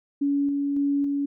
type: tone with tremolo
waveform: sine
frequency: 282.7 Hz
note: C#4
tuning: 34 cents sharp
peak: -20 dBFS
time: 0.21-1.26 s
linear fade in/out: 10 ms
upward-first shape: square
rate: 1.8 Hz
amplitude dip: 25%
effects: none